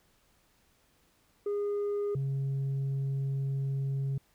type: tone pair in turn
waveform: sine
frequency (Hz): 409.2 / 136.55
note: G#4 / C#3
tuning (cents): -26 / -26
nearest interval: octave + perfect fifth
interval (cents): 1900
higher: first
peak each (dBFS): -26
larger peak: neither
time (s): 1.46-2.15 / 2.15-4.18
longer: second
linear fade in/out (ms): 5
effects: tanh soft clip ceiling -28 dBFS + pink hiss -68 dBFS RMS until 4.34 s